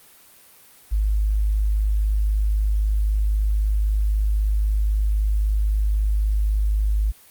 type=tone; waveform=sine; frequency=51.91 Hz; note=G#1; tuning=in tune; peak=-17 dBFS; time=0.91-7.12 s; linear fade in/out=20 ms; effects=white hiss -50 dBFS RMS until 7.3 s + Opus 32 kbps